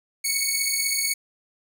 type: beating tone pair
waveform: 10% pulse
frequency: 2212 / 2228 Hz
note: C#7 / C#7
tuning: -4 / +8 cents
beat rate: 16 Hz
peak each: -16 dBFS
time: 0.24-1.14 s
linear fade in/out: 10 ms
effects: none